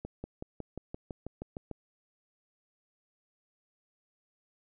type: accelerating click train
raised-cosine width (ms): 2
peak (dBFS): -25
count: 11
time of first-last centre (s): 0.05-1.713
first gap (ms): 190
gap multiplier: 0.97
effects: none